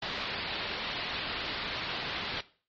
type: low-pass noise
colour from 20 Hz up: white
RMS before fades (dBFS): -36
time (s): 0.02-2.41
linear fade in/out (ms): 5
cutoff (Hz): 4400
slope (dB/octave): 48
effects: noise-tail reverb RT60 0.4 s tail -17 dB re dry + MP3 32 kbps